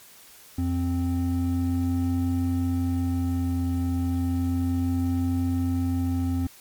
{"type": "tone pair together", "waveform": "triangle", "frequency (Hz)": [87.31, 261.6], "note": ["F2", "C4"], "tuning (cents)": [0, 0], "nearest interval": "octave + perfect fifth", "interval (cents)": 1900, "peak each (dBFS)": -23, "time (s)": [0.58, 6.47], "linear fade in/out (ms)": 5, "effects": ["white hiss -50 dBFS RMS until 6.6 s", "MP3 96 kbps"]}